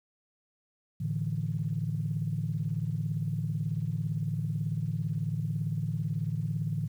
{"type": "chord", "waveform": "sine", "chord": "A suspended fourth", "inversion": "none", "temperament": "equal", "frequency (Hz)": [110, 146.83, 164.81], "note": ["A2", "D3", "E3"], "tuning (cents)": [0, 0, 0], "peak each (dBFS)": [-33, -32, -33], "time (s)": [1, 6.88], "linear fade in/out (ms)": 10, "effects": ["tanh soft clip ceiling -19 dBFS", "10-bit"]}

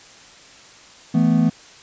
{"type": "chord", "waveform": "triangle", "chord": "E suspended fourth", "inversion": "none", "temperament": "just", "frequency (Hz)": [164.81, 219.8, 247.2], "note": ["E3", "A3", "B3"], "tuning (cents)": [0, -2, 2], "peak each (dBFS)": -16, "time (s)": [1.14, 1.5], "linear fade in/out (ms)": 10, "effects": ["white hiss -45 dBFS RMS until 1.82 s", "resampled to 16000 Hz"]}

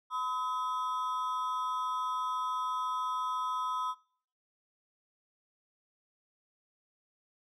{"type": "ring-modulated tone", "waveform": "triangle", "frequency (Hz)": 1143, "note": "D6", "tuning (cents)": -47, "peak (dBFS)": -26, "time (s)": [0.1, 3.95], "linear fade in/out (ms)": 50, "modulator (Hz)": 133, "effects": ["noise-tail reverb RT60 0.6 s tail -25 dB re dry"]}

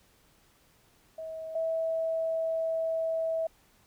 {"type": "tone pair in turn", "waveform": "sine", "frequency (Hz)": [642, 650.6], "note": ["E5", "E5"], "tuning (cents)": [-46, -23], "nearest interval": "unison", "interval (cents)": 23, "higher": "second", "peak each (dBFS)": [-36, -27], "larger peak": "second", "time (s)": [[1.18, 1.55], [1.55, 3.47]], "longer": "second", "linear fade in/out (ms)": 5, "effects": ["pink hiss -64 dBFS RMS until 3.86 s"]}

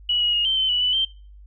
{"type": "tone with pitch steps", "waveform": "sine", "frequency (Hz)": [2931, 2900, 2864, 3115, 3071, 2951, 2983, 3135], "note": ["F#7", "F#7", "F7", "G7", "G7", "F#7", "F#7", "G7"], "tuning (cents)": [-17, -35, 43, -12, -36, -5, 13, -1], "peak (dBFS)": -18, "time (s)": [0.09, 1.05], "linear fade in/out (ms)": 5, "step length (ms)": 120, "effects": ["noise-tail reverb RT60 0.4 s tail -23 dB re dry", "added 50 Hz sine -42 dBFS peak until 1.46 s"]}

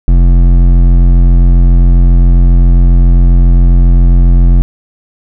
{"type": "tone with hard clipping", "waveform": "sine", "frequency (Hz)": 43.71, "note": "F1", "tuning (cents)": 2, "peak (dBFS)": -4, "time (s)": [0.08, 4.62], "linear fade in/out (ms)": 0, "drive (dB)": 11, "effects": []}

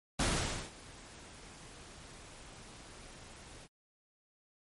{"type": "noise with ADSR envelope", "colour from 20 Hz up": "pink", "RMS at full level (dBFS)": -30, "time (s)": [0.19, 3.68], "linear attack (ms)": 9, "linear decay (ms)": 500, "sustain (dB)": -22, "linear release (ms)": 39, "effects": ["MP3 48 kbps"]}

